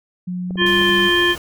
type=tone with pitch glide; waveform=sine; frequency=180.3 to 194.36 Hz; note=F#3 to G3; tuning=-45 to -15 cents; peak=-22 dBFS; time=0.27-1.09 s; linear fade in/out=10 ms; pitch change=+130 cents; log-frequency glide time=0.48-0.72 s
type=clicks; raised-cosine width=2 ms; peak=-19 dBFS; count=6; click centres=0.508 / 0.557 / 0.619 / 0.653 / 0.815 / 0.894 s
type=harmonic tone; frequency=349.9 Hz; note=F4; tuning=3 cents sharp; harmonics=1 / 3 / 5 / 7 / 9; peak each=-18 / -23 / -17 / -28 / -18 dBFS; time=0.57-1.36 s; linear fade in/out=50 ms
type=noise; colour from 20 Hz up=pink; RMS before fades=-33 dBFS; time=0.66-1.38 s; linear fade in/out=2 ms
effects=none